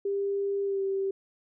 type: tone with pitch glide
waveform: sine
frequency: 398.3 to 389 Hz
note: G4 to G4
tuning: +28 to -13 cents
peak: -26 dBFS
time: 0.05-1.11 s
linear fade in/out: 5 ms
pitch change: -41 cents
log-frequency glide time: 0.64-0.82 s
effects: none